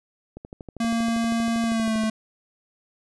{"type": "click train", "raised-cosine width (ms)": 2, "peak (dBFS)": -24, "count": 22, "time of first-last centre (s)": [0.37, 2.037], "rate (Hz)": 12.6}
{"type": "tone with pitch glide", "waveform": "square", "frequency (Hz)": [230, 219.4], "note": ["A#3", "A3"], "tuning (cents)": [-23, -5], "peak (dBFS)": -22, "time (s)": [0.8, 2.1], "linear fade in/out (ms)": 5, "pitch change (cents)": -82, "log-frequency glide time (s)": [1.64, 1.97]}
{"effects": ["resampled to 24000 Hz"]}